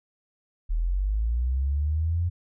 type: linear sweep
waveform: sine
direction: up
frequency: 38 to 88.7 Hz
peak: -22 dBFS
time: 0.69-2.3 s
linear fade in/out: 20 ms
effects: none